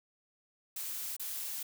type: noise with dropouts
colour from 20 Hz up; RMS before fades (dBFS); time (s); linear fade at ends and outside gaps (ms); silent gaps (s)
blue; -39; 0.76-1.63; 5; 1.166-1.196
effects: none